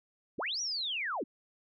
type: linear two-way sweep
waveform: sine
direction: up then down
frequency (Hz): 77.78 to 5920 to 186.1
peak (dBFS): -32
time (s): 0.38-1.24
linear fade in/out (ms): 10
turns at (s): 0.61
effects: none